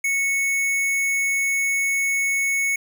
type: tone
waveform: square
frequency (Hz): 2209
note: C#7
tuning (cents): -7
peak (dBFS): -20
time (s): 0.04-2.76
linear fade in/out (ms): 5
effects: none